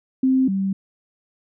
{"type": "tone pair in turn", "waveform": "sine", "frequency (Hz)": [261.6, 193.73], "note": ["C4", "G3"], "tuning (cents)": [0, -20], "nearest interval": "perfect fourth", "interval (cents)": 520, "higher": "first", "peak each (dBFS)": [-14, -19], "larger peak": "first", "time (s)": [[0.23, 0.48], [0.48, 0.73]], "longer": "neither", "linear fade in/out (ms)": 5, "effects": []}